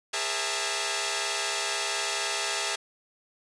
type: tone cluster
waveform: 5% pulse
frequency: 408.2 / 472.4 / 543 / 659 / 886 Hz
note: G#4 / A#4 / C#5 / E5 / A5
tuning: -30 / +23 / -36 / -1 / +12 cents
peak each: -22 / -26 / -28 / -21 / -20 dBFS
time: 0.13-2.76 s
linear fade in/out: 10 ms
effects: resampled to 22050 Hz + 9-bit